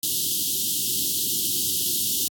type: band-stop noise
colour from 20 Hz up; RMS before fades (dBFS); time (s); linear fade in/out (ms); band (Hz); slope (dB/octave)
white; -24; 0.03-2.28; 2; 390 to 2900; 96
effects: high-pass 100 Hz 12 dB/octave + AAC 64 kbps